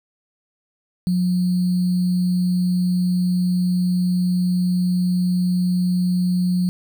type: tone with sample-and-hold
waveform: sine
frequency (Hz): 180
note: F#3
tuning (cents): -47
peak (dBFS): -16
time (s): 1.07-6.69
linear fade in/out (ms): 0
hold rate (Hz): 4410
effects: none